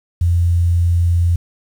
sine tone, 86.2 Hz, F2, 22 cents flat, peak -11 dBFS, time 0.21-1.36 s, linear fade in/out 5 ms, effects 7-bit

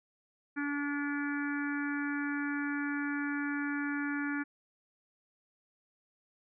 harmonic tone, 287.7 Hz, D4, 36 cents flat, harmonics 1 / 3 / 4 / 5 / 6 / 7 / 8, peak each -33 / -47 / -47 / -39 / -40 / -50 / -47 dBFS, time 0.56-4.44 s, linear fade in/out 20 ms, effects none

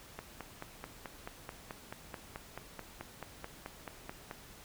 click train, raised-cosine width 0.5 ms, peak -26 dBFS, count 20, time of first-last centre 0.19-4.311 s, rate 4.61 Hz, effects pink hiss -54 dBFS RMS until 4.64 s

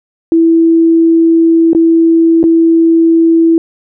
sine tone with dropouts, 329.6 Hz, E4, in tune, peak -4 dBFS, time 0.32-3.58 s, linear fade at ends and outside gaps 1 ms, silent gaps 1.732-1.749 / 2.43-2.439 s, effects none

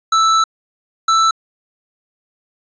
square tone pair in turn, 1318.5 / 1323.6 Hz, E6 / E6, 0 / +7 cents, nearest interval unison, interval 7 cents, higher second, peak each -11 dBFS, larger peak neither, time 0.12-0.44 / 1.08-1.31 s, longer first, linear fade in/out 5 ms, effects resampled to 16000 Hz

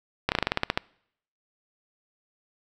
slowing click train, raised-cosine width 0.3 ms, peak -6 dBFS, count 11, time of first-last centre 0.29-0.775 s, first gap 29 ms, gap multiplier 1.11, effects noise-tail reverb RT60 0.7 s tail -25 dB re dry

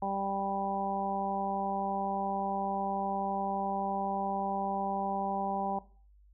harmonic tone, 196.5 Hz, G3, 4 cents sharp, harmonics 1 / 2 / 3 / 4 / 5, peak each -38 / -42 / -39 / -32 / -39 dBFS, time 0.02-5.79 s, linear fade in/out 5 ms, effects noise-tail reverb RT60 0.4 s tail -17 dB re dry + added 50 Hz sine -57 dBFS peak until 6.33 s

